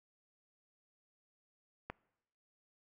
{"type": "click", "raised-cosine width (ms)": 0.5, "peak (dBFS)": -25, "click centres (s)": 1.9, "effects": ["noise-tail reverb RT60 0.9 s tail -24 dB re dry"]}